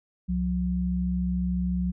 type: tone pair together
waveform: sine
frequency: 66.5 / 180.32 Hz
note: C2 / F#3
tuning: +29 / -44 cents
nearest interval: octave + perfect fourth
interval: 1727 cents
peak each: -29 / -25 dBFS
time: 0.28-1.92 s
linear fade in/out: 20 ms
effects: none